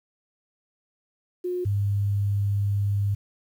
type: tone pair in turn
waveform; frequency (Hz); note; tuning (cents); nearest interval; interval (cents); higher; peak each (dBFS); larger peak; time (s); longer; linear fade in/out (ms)
sine; 359.6 / 100.91; F#4 / G#2; -49 / -49; octave + minor seventh; 2200; first; -25 / -21; second; 1.44-1.65 / 1.65-3.15; second; 10
effects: 9-bit